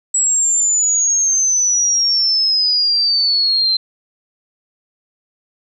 sine exponential sweep, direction down, 7800 to 4097 Hz, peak -12 dBFS, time 0.14-3.77 s, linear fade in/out 5 ms, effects none

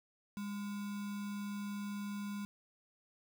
sine tone with sample-and-hold, 203.4 Hz, G#3, 36 cents flat, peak -38 dBFS, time 0.37-2.45 s, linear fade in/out 0 ms, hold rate 1225 Hz, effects none

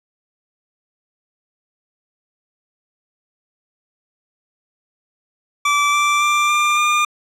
25% pulse tone with pitch steps, 1161 / 1171.8 / 1182.7 / 1193.6 / 1204.7 Hz, D6 / D6 / D6 / D6 / D6, -20 / -4 / +12 / +28 / +44 cents, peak -10 dBFS, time 5.65-7.05 s, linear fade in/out 5 ms, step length 280 ms, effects low-pass 8000 Hz 12 dB/octave

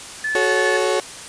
sine tone, 1737 Hz, A6, 23 cents flat, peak -20 dBFS, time 0.24-0.77 s, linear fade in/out 5 ms
35% pulse chord, F# minor, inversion none, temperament equal with one note detuned, 370 / 431.2 / 554.4 Hz, F#4 / A4 / C#5, 0 / -35 / 0 cents, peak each -20 dBFS, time 0.35-1 s, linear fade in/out 2 ms
effects white hiss -35 dBFS RMS until 1.28 s + resampled to 22050 Hz

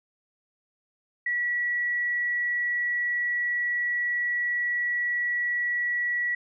sine tone, 1937 Hz, B6, 34 cents flat, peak -24 dBFS, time 1.26-6.35 s, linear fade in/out 5 ms, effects none

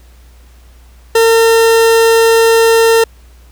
40% pulse tone, 454.8 Hz, A#4, 43 cents flat, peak -5 dBFS, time 1.15-3.04 s, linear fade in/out 5 ms, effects added 60 Hz sine -38 dBFS peak until 3.51 s + pink hiss -49 dBFS RMS until 3.51 s

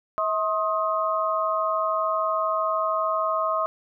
sine tone cluster, 643 / 1068 / 1255 Hz, E5 / C6 / D#6, -43 / +35 / +15 cents, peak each -26 dBFS, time 0.18-3.66 s, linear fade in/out 0 ms, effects none

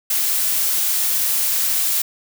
blue noise, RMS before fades -19 dBFS, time 0.1-2.02 s, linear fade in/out 5 ms, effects none

